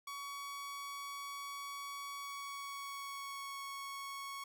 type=tone with pitch glide; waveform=sawtooth; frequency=1125 to 1107 Hz; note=C#6 to C#6; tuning=+25 to -3 cents; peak=-39 dBFS; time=0.07-4.44 s; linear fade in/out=5 ms; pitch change=-28 cents; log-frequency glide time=2.21-3.62 s; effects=12-bit